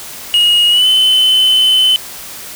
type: tone with pitch glide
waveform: sine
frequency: 2879 to 3041 Hz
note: F#7 to F#7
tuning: -48 to +47 cents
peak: -4 dBFS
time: 0.34-1.96 s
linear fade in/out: 0 ms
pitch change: +95 cents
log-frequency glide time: 0.7-0.87 s
effects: tanh soft clip ceiling -6 dBFS + white hiss -29 dBFS RMS until 2.55 s